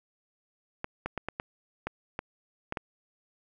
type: clicks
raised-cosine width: 0.5 ms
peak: -17 dBFS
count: 9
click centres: 0.844 / 1.06 / 1.177 / 1.286 / 1.399 / 1.87 / 2.191 / 2.724 / 2.772 s
effects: none